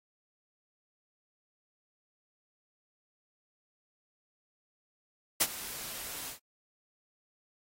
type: noise with ADSR envelope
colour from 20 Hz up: white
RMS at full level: -23 dBFS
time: 5.4-6.39 s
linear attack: 13 ms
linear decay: 49 ms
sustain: -18 dB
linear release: 99 ms
effects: AAC 48 kbps